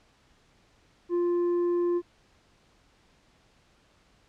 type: tone with tanh clipping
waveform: sine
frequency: 349.2 Hz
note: F4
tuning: in tune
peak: -24 dBFS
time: 1.09-2.02 s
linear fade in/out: 50 ms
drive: 4 dB
effects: pink hiss -63 dBFS RMS until 4.28 s + low-pass 6000 Hz 12 dB/octave